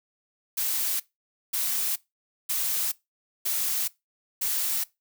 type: noise bursts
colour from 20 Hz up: blue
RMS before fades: -27 dBFS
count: 5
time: 0.57-4.84 s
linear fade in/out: 10 ms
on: 430 ms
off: 530 ms
effects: noise-tail reverb RT60 0.2 s tail -21 dB re dry